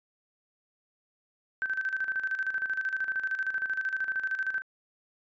sine tone with tremolo, 1546 Hz, G6, 24 cents flat, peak -26 dBFS, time 1.62-4.62 s, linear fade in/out 0 ms, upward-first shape square, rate 13 Hz, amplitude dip 65%, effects resampled to 16000 Hz

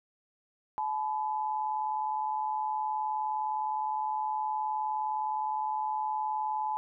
sine tone pair together, 860 / 999.4 Hz, A5 / B5, -40 / +20 cents, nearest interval minor third, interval 260 cents, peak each -30 / -35 dBFS, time 0.78-6.77 s, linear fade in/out 0 ms, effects none

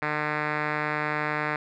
5% pulse tone with low-pass filter, 150.9 Hz, D3, 47 cents sharp, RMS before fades -28 dBFS, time 0.02-1.56 s, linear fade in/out 2 ms, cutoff 2200 Hz, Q 2.2, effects none

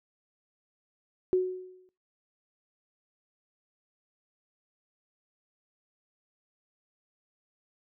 sine tone with exponential decay, 368.9 Hz, F#4, 5 cents flat, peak -19 dBFS, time 1.33-1.89 s, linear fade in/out 0 ms, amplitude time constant 120 ms, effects noise-tail reverb RT60 0.4 s tail -23 dB re dry

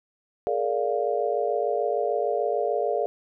sine chord, Bb dominant seventh, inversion third, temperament just, 419.5 / 466.2 / 582.7 / 699.2 Hz, Ab4 / Bb4 / D5 / F5, +17 / 0 / -14 / +2 cents, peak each -28 dBFS, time 0.47-3.06 s, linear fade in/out 0 ms, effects none

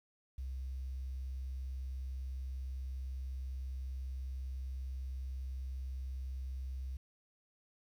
sine tone, 65.3 Hz, C2, 3 cents flat, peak -37 dBFS, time 0.38-6.97 s, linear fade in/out 5 ms, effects tanh soft clip ceiling -34 dBFS + 11-bit

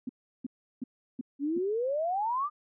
sine tone bursts, 251.6 Hz, B3, 32 cents sharp, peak -31 dBFS, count 5, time 0.07-1.585 s, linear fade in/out 5 ms, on 23 ms, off 350 ms
sine exponential sweep, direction up, 272 to 1231 Hz, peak -27 dBFS, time 1.39-2.5 s, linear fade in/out 50 ms
effects none

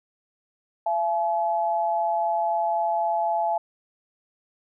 sine tone pair together, 678 / 854.2 Hz, E5 / G#5, +49 / +48 cents, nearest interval major third, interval 399 cents, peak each -24 dBFS, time 0.86-3.58 s, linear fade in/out 5 ms, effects none

